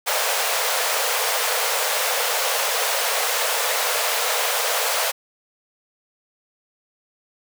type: high-pass noise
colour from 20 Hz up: pink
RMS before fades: -22 dBFS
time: 0.06-5.12 s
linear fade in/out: 20 ms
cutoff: 450 Hz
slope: 96 dB/octave
effects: none